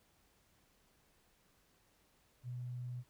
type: tone with tanh clipping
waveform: triangle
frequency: 123.47 Hz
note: B2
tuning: in tune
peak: -40 dBFS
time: 2.43-3.04 s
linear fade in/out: 50 ms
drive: 3 dB
effects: pink hiss -72 dBFS RMS until 3.09 s